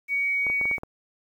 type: tone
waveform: sine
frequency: 2249 Hz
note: C#7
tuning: 24 cents sharp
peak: -22 dBFS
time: 0.08-0.79 s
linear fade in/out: 50 ms
type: clicks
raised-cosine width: 1 ms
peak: -22 dBFS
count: 7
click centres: 0.467 / 0.5 / 0.613 / 0.655 / 0.713 / 0.782 / 0.834 s
effects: 9-bit